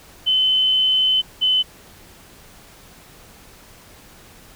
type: tone pair in turn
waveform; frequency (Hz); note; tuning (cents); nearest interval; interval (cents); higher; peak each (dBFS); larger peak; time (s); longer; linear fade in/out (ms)
sine; 3046 / 3031; F#7 / F#7; +50 / +41; unison; 9; first; -14; neither; 0.26-1.22 / 1.41-1.63; first; 20
effects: pink hiss -46 dBFS RMS until 4.55 s